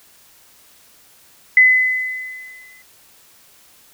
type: tone with exponential decay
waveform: sine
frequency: 2020 Hz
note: B6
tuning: 39 cents sharp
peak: -5 dBFS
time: 1.57-2.82 s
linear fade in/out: 2 ms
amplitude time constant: 270 ms
effects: white hiss -50 dBFS RMS until 3.93 s